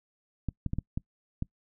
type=clicks; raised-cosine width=5 ms; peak=-18 dBFS; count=6; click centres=0.487 / 0.663 / 0.734 / 0.786 / 0.975 / 1.424 s; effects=noise-tail reverb RT60 0.1 s tail -24 dB re dry